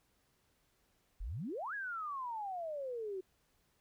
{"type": "exponential two-way sweep", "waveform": "sine", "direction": "up then down", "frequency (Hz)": [36.9, 1700, 365], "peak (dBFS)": -38, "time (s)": [1.2, 3.21], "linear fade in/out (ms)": 10, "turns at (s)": 1.74, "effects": ["pink hiss -75 dBFS RMS until 3.8 s"]}